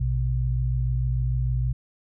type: tone pair together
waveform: sine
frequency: 59.1 / 125.7 Hz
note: A#1 / B2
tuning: +24 / +31 cents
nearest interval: octave + minor second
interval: 1307 cents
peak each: -24 dBFS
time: 0-1.73 s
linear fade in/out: 10 ms
effects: none